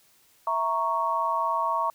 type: chord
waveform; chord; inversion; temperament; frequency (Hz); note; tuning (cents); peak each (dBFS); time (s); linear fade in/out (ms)
sine; A# diminished; second; equal; 659.3 / 932.3 / 1108.7; E5 / A#5 / C#6; 0 / 0 / 0; -31 / -27 / -26; 0.47-1.9; 2
effects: white hiss -61 dBFS RMS until 1.94 s